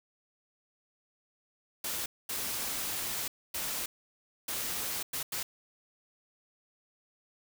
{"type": "noise bursts at uneven times", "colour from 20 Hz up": "white", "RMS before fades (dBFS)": -35, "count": 6, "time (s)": [[1.84, 2.06], [2.29, 3.28], [3.54, 3.86], [4.48, 5.03], [5.13, 5.23], [5.32, 5.43]], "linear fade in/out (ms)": 5, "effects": []}